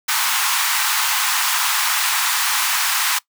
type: high-pass noise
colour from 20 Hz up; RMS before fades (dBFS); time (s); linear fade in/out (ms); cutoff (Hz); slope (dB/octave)
pink; -19; 0.08-3.19; 10; 880; 48
effects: noise-tail reverb RT60 0.1 s tail -21 dB re dry